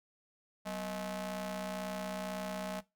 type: ring-modulated tone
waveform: sawtooth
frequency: 220 Hz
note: A3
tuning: in tune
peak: -30 dBFS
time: 0.65-2.81 s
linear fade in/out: 20 ms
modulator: 409 Hz
effects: noise-tail reverb RT60 0.2 s tail -18 dB re dry + high-pass 60 Hz 12 dB/octave